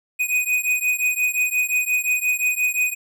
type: beating tone pair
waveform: square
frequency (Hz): 2489 / 2494.7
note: D#7 / D#7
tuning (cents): 0 / +4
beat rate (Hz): 5.7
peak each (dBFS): -22 / -23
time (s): 0.19-2.95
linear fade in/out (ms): 20
effects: none